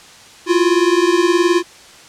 square beating tone pair, 339.6 / 358.6 Hz, F4 / F4, -48 / +46 cents, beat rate 19 Hz, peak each -15 dBFS, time 0.46-1.63 s, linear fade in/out 50 ms, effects white hiss -41 dBFS RMS until 2.08 s + low-pass 7000 Hz 12 dB/octave

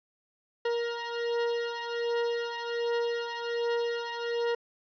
40% pulse beating tone pair, 470.1 / 471.4 Hz, A#4 / A#4, +15 / +19 cents, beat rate 1.3 Hz, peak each -30 / -32 dBFS, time 0.65-4.55 s, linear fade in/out 5 ms, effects resampled to 11025 Hz + 10-bit

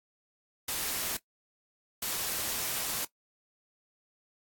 white noise bursts at uneven times, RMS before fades -33 dBFS, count 2, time 0.68-1.17 / 2.02-3.05 s, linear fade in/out 5 ms, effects noise-tail reverb RT60 0.1 s tail -20 dB re dry + AAC 64 kbps

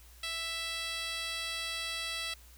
10% pulse tone with band-pass filter, 660 Hz, E5, 2 cents sharp, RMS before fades -37 dBFS, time 0.23-2.34 s, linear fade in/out 5 ms, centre 5000 Hz, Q 0.86, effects added 60 Hz sine -54 dBFS peak until 2.57 s + white hiss -59 dBFS RMS until 2.57 s

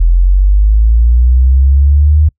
sine linear sweep, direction up, 41.2 to 77.4 Hz, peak -4 dBFS, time 0-2.29 s, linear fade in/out 10 ms, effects noise-tail reverb RT60 0.1 s tail -26 dB re dry

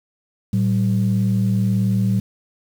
sine tone pair together, 113.11 / 191.5 Hz, A2 / G3, +48 / -40 cents, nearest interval major sixth, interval 912 cents, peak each -17 dBFS, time 0.53-2.2 s, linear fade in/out 5 ms, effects tanh soft clip ceiling -10 dBFS + 7-bit

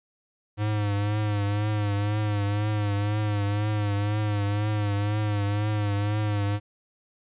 square tone with vibrato, 103.83 Hz, G#2, in tune, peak -24 dBFS, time 0.57-6.6 s, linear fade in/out 50 ms, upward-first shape triangle, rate 2 Hz, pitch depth 56 cents each way, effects resampled to 8000 Hz + 11-bit

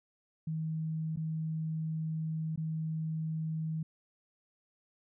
sine tone with dropouts, 158.9 Hz, D#3, 37 cents sharp, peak -32 dBFS, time 0.47-3.83 s, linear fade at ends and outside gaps 5 ms, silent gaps 1.161-1.171 / 2.56-2.575 s, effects none

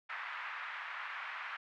white band-pass noise, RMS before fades -43 dBFS, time 0.09-1.57 s, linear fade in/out 10 ms, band 1000 to 2100 Hz, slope 24 dB/octave, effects none

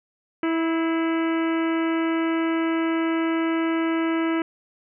harmonic tone with a mistuned harmonic, 327.2 Hz, E4, 13 cents flat, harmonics 1 / 2 / 3 / 4 / 5 / 6 / 7 / 8 / 9, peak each -21 / -33 / -34 / -33 / -36 / -37 / -38 / -43 / -42 dBFS, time 0.43-4.42 s, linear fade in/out 2 ms, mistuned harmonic 6, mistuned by +47 cents, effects none

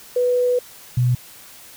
sine tone pair in turn, 493.9 / 123.87 Hz, B4 / B2, 0 / +6 cents, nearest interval 2 octaves, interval 2394 cents, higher first, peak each -15 / -14 dBFS, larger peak second, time 0.16-0.59 / 0.97-1.15 s, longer first, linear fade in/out 5 ms, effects white hiss -43 dBFS RMS until 1.76 s

